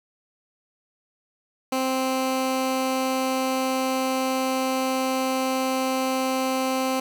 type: tone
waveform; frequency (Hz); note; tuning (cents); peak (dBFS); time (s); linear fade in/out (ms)
15% pulse; 261.6; C4; 0; -16; 1.72-7; 5
effects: none